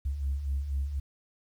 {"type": "beating tone pair", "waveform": "sine", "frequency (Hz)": [66, 70.1], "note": ["C2", "C#2"], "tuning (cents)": [16, 20], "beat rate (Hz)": 4.1, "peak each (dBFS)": [-35, -28], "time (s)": [0.05, 1], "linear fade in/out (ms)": 10, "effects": ["tanh soft clip ceiling -23 dBFS", "10-bit"]}